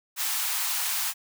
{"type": "high-pass noise", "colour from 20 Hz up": "white", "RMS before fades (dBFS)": -28, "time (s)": [0.16, 1.14], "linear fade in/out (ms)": 50, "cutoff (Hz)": 740, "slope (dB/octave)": 48, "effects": []}